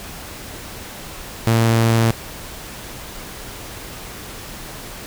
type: tone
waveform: sawtooth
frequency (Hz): 114.2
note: A#2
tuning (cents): -35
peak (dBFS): -9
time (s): 1.47-2.11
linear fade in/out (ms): 0
effects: pink hiss -34 dBFS RMS until 5.06 s